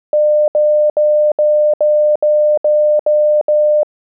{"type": "tone bursts", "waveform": "sine", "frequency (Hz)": 601, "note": "D5", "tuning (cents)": 40, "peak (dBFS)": -8, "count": 9, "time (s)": [0.13, 3.832], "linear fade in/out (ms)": 2, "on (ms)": 350, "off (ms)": 69, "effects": []}